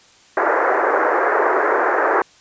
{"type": "band-pass noise", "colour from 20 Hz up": "pink", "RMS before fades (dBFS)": -17, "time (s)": [0.37, 2.22], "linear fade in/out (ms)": 2, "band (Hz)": [360, 1800], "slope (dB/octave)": 48, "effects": ["white hiss -50 dBFS RMS until 2.4 s", "resampled to 16000 Hz"]}